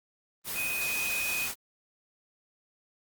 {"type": "tone in noise", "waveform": "sine", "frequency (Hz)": 2500, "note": "D#7", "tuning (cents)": 8, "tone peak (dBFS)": -30, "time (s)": [0.54, 1.49], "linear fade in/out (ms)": 50, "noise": "white", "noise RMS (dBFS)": -34, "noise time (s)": [0.44, 1.55], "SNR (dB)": 1, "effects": ["Opus 24 kbps"]}